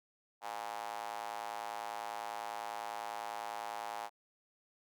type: tone with high-pass filter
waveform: square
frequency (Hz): 55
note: A1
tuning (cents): 0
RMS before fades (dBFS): -42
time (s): 0.41-4.1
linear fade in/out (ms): 50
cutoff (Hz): 810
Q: 4.3
effects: none